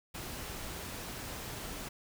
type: noise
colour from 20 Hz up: pink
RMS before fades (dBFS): -42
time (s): 0.14-1.89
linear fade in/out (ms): 10
effects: none